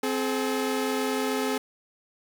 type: tone pair together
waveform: sawtooth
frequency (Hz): 261.3 / 426.7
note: C4 / G#4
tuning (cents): -2 / +47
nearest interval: minor sixth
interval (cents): 849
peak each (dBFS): -24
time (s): 0.03-1.58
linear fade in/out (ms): 5
effects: 8-bit